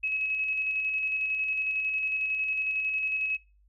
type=tone with tremolo; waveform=sine; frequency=2567 Hz; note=E7; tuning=47 cents flat; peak=-26 dBFS; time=0.03-3.37 s; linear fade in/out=10 ms; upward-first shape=square; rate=11 Hz; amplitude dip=30%; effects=noise-tail reverb RT60 0.3 s tail -23 dB re dry + added 50 Hz sine -59 dBFS peak until 3.68 s